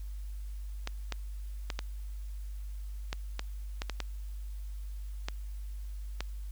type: clicks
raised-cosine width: 0.2 ms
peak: -17 dBFS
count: 11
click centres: 0.874 / 1.123 / 1.702 / 1.791 / 3.129 / 3.394 / 3.819 / 3.897 / 4.003 / 5.285 / 6.206 s
effects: added 50 Hz sine -37 dBFS peak until 6.51 s + white hiss -62 dBFS RMS until 6.51 s